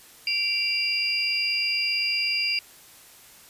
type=tone cluster; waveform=sine; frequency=2334 / 2771 / 4816 Hz; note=D7 / F7 / D8; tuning=-11 / -14 / +43 cents; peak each=-28 / -29 / -25 dBFS; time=0.27-2.59 s; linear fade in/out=2 ms; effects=white hiss -50 dBFS RMS until 3.49 s + resampled to 32000 Hz